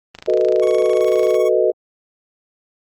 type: click train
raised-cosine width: 0.2 ms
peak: -16 dBFS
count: 33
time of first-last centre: 0.15-1.344 s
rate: 26.8 Hz
type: chord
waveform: sine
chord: B dominant seventh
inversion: second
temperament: equal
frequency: 370 / 440 / 493.9 / 622.3 Hz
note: F#4 / A4 / B4 / D#5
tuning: 0 / 0 / 0 / 0 cents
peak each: -18 dBFS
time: 0.27-1.72 s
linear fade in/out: 20 ms
type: tone with tremolo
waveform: 25% pulse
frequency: 1108.7 Hz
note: C#6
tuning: in tune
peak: -24 dBFS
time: 0.62-1.49 s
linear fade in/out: 5 ms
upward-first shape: triangle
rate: 18 Hz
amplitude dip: 80%
effects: Opus 32 kbps